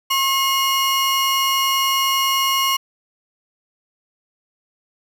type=tone pair together; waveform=35% pulse; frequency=1077 / 2872 Hz; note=C6 / F7; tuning=+50 / +48 cents; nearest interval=octave + perfect fourth; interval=1698 cents; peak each=-17 / -18 dBFS; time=0.1-2.77 s; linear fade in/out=10 ms; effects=none